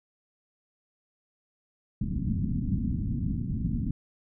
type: low-pass noise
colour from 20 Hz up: white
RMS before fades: -29 dBFS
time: 2.01-3.91 s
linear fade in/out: 5 ms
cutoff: 250 Hz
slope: 48 dB/octave
effects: none